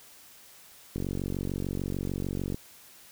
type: click train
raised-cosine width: 3 ms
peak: -19 dBFS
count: 75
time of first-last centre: 0.96-2.545 s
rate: 46.7 Hz
effects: white hiss -53 dBFS RMS until 3.11 s